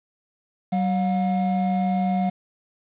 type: tone pair together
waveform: triangle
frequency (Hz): 190 / 717.3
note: F#3 / F5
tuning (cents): +46 / +46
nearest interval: octave + major seventh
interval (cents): 2300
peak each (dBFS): -19 / -23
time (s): 0.72-2.3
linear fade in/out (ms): 10
effects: resampled to 8000 Hz + 8-bit